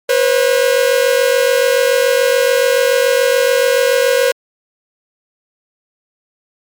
45% pulse tone pair together, 490.1 / 537.1 Hz, B4 / C5, -13 / +45 cents, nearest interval major second, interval 158 cents, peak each -13 dBFS, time 0.09-4.32 s, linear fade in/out 5 ms, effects MP3 96 kbps

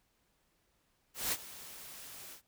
white noise with ADSR envelope, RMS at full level -32 dBFS, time 1.14-2.42 s, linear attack 180 ms, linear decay 45 ms, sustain -17 dB, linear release 99 ms, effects pink hiss -75 dBFS RMS until 2.47 s

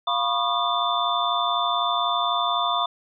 sine tone cluster, 698 / 983 / 1095 / 1219 / 3543 Hz, F5 / B5 / C#6 / D#6 / A7, -1 / -8 / -22 / -36 / +11 cents, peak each -27 dBFS, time 0.07-2.86 s, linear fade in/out 5 ms, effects none

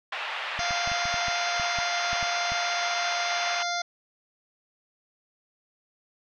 white band-pass noise, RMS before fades -33 dBFS, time 0.12-3.63 s, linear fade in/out 5 ms, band 660 to 3000 Hz, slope 24 dB/octave
harmonic tone, 698.5 Hz, F5, in tune, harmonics 1 / 2 / 3 / 5 / 6 / 7 / 8 / 9, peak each -30 / -33 / -35 / -37 / -38 / -38 / -39 / -40 dBFS, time 0.59-3.82 s, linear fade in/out 5 ms
clicks, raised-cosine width 5 ms, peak -27 dBFS, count 12, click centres 0.592 / 0.708 / 0.875 / 0.917 / 1.055 / 1.142 / 1.283 / 1.598 / 1.787 / 2.131 / 2.228 / 2.52 s
effects none

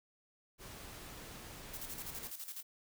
pink noise, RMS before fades -50 dBFS, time 0.58-2.32 s, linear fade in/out 50 ms
blue noise with tremolo, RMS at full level -44 dBFS, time 1.73-2.63 s, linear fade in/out 10 ms, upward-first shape square, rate 12 Hz, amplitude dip 65%
effects none

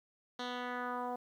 10% pulse tone with low-pass filter sweep, 246.9 Hz, B3, in tune, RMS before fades -39 dBFS, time 0.39-1.16 s, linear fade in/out 5 ms, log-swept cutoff 4300 to 750 Hz, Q 2.1, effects 11-bit

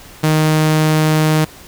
sawtooth tone, 155.56 Hz, D#3, in tune, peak -7 dBFS, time 0.23-1.45 s, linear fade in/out 10 ms, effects pink hiss -39 dBFS RMS until 1.67 s

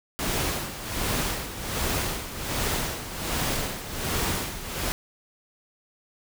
pink noise with tremolo, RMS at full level -26 dBFS, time 0.19-4.92 s, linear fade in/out 0 ms, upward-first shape sine, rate 1.3 Hz, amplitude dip 70%, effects none

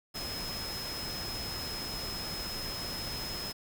sine tone in noise, 5140 Hz, E8, 45 cents flat, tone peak -38 dBFS, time 0.14-3.53 s, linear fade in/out 20 ms, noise pink, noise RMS -40 dBFS, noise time 0.14-3.53 s, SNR -1 dB, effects none

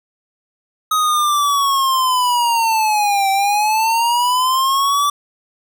square linear two-way sweep, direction down then up, 1264 to 774 to 1164 Hz, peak -14 dBFS, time 0.91-5.1 s, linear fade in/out 5 ms, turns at 3.3 s, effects none

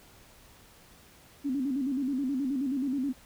sine tone with vibrato, 268.8 Hz, C4, 47 cents sharp, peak -27 dBFS, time 1.44-3.13 s, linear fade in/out 20 ms, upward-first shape square, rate 9.4 Hz, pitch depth 94 cents each way, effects pink hiss -56 dBFS RMS until 3.25 s

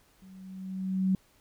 sine tone with level ramp, 188.8 Hz, F#3, 35 cents sharp, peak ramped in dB -49 to -21 dBFS, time 0.22-1.15 s, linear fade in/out 2 ms, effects pink hiss -64 dBFS RMS until 1.4 s

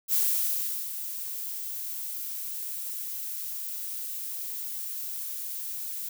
violet noise with ADSR envelope, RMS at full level -24 dBFS, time 0.08-6.09 s, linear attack 52 ms, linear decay 720 ms, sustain -11 dB, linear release 4 ms, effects none

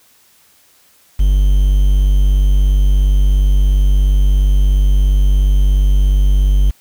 triangle tone with quantisation, 48.53 Hz, G1, 17 cents flat, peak -6 dBFS, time 1.19-6.71 s, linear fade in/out 10 ms, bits 6, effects white hiss -51 dBFS RMS until 6.8 s

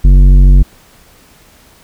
triangle tone with tanh clipping, 46.82 Hz, F#1, 21 cents sharp, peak -3 dBFS, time 0.04-0.63 s, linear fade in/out 10 ms, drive 15 dB, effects pink hiss -44 dBFS RMS until 1.83 s

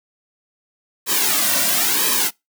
white noise with flanger, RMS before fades -18 dBFS, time 1.06-2.31 s, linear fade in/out 50 ms, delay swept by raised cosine 1.4 to 2.4 ms, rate 0.98 Hz, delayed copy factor -0.8, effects noise-tail reverb RT60 0.2 s tail -25 dB re dry + high-pass 200 Hz 12 dB/octave

